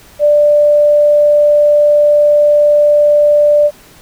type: tone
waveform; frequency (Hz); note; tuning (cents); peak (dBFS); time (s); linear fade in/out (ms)
sine; 590; D5; +8; -5; 0.19-3.71; 50
effects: pink hiss -41 dBFS RMS until 4.01 s